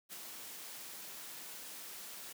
white noise with ADSR envelope, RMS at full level -45 dBFS, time 0.09-2.33 s, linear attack 40 ms, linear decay 8 ms, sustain -3 dB, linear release 10 ms, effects high-pass 150 Hz 12 dB/octave

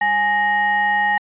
triangle ring-modulated tone, 516 Hz, C5, 24 cents flat, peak -10 dBFS, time 0.01-1.18 s, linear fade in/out 5 ms, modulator 1350 Hz, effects resampled to 8000 Hz

